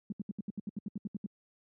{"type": "tone bursts", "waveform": "sine", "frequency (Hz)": 203.5, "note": "G#3", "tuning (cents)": -35, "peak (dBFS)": -33, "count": 13, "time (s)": [0.1, 1.262], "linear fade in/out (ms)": 2, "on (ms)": 22, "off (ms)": 73, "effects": ["high-pass 100 Hz 12 dB/octave"]}